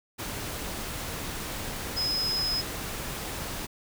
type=tone in noise; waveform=sine; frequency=5090 Hz; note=D#8; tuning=39 cents sharp; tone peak=-26 dBFS; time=1.96-2.62 s; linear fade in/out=20 ms; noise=pink; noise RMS=-35 dBFS; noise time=0.18-3.67 s; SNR=+6 dB; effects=none